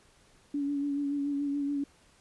sine tone with vibrato, 284.3 Hz, C#4, 44 cents sharp, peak -28 dBFS, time 0.54-1.84 s, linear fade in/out 5 ms, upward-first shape sine, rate 7 Hz, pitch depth 28 cents each way, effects pink hiss -62 dBFS RMS until 2.2 s + resampled to 24000 Hz

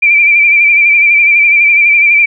sine tone with vibrato, 2349 Hz, D7, in tune, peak -4 dBFS, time 0.02-2.26 s, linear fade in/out 10 ms, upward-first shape sine, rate 12 Hz, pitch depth 45 cents each way, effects none

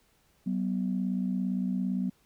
sine tone pair together, 189.31 / 246.9 Hz, F#3 / B3, +40 / 0 cents, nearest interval perfect fourth, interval 460 cents, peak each -28 / -31 dBFS, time 0.46-2.1 s, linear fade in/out 10 ms, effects tanh soft clip ceiling -19 dBFS + pink hiss -67 dBFS RMS until 2.25 s

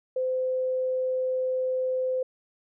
sine tone, 514 Hz, C5, 31 cents flat, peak -24 dBFS, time 0.16-2.23 s, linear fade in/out 5 ms, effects none

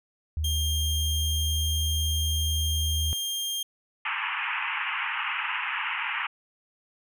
sine tone with pitch glide, 77.78 to 79.14 Hz, D#2 to D#2, 0 to +30 cents, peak -25 dBFS, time 0.37-3.13 s, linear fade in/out 0 ms, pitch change +30 cents, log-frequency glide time 0.78-1.74 s
sawtooth tone, 3204 Hz, G7, 37 cents sharp, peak -25 dBFS, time 0.44-3.63 s, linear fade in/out 5 ms
white band-pass noise, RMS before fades -30 dBFS, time 4.05-6.27 s, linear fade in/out 5 ms, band 840 to 2900 Hz, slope 96 dB/octave
effects none

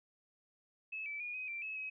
sine tone with pitch steps, 2594 / 2313 / 2439 / 2517 / 2354 / 2584 / 2546 Hz, E7 / D7 / D#7 / D#7 / D7 / E7 / D#7, -28 / -27 / -35 / +19 / +3 / -35 / +39 cents, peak -39 dBFS, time 0.92-1.9 s, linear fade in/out 10 ms, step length 140 ms, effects none

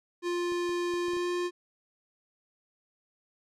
square tone with pitch glide, 350 to 353.5 Hz, F4 to F4, +4 to +21 cents, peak -29 dBFS, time 0.22-1.51 s, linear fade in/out 50 ms, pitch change +17 cents, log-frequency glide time 1.03-1.3 s
clicks, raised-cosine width 2 ms, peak -35 dBFS, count 6, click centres 0.521 / 0.693 / 0.938 / 1.083 / 1.135 / 1.168 s
effects low-pass 7000 Hz 12 dB/octave

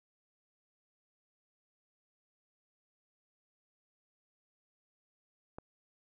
click, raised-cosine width 1 ms, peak -29 dBFS, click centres 5.585 s, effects none

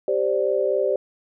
sine chord, G suspended fourth, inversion none, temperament equal, 392 / 523.3 / 587.3 Hz, G4 / C5 / D5, 0 / 0 / 0 cents, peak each -23 dBFS, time 0.08-0.96 s, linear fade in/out 2 ms, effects none

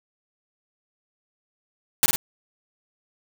white noise with echo, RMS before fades -17 dBFS, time 2.03-2.06 s, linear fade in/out 0 ms, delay 50 ms, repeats 2, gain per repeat -5 dB, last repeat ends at 2.16 s, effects none

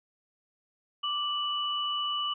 sine tone pair together, 1174.7 / 2960 Hz, D6 / F#7, 0 / 0 cents, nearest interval octave + major third, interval 1600 cents, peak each -32 / -30 dBFS, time 1.03-2.34 s, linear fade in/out 10 ms, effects none

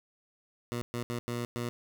15% pulse tone bursts at uneven times, 120 Hz, B2, 49 cents flat, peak -26 dBFS, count 5, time 0.72-0.82 / 0.94-1.03 / 1.1-1.19 / 1.28-1.45 / 1.56-1.69 s, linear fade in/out 0 ms, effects none

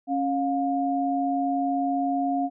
sine tone pair together, 275 / 709.2 Hz, C#4 / F5, -14 / +26 cents, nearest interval octave + major third, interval 1640 cents, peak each -25 dBFS, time 0.07-2.5 s, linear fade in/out 50 ms, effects none

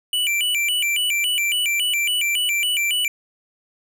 square tone with vibrato, 2637 Hz, E7, in tune, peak -19 dBFS, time 0.13-3.08 s, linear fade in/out 2 ms, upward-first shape square, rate 3.6 Hz, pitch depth 200 cents each way, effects none

